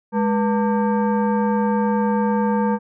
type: tone with frequency modulation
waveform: sine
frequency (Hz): 208.3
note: G#3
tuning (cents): +5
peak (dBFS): -16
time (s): 0.12-2.79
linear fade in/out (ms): 50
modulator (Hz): 694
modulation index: 1
effects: none